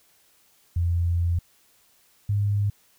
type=tone pair in turn; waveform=sine; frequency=85.9 / 102.15 Hz; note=F2 / G#2; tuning=-28 / -28 cents; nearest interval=minor third; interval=300 cents; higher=second; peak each=-20 dBFS; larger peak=neither; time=0.76-1.39 / 2.29-2.7 s; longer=first; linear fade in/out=5 ms; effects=white hiss -61 dBFS RMS until 2.98 s